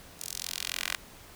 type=tone with high-pass filter sweep; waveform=10% pulse; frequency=43.61 Hz; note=F1; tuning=2 cents flat; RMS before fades=-36 dBFS; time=0.19-0.96 s; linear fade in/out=10 ms; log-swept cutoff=7100 to 1800 Hz; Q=1.1; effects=pink hiss -51 dBFS RMS until 1.35 s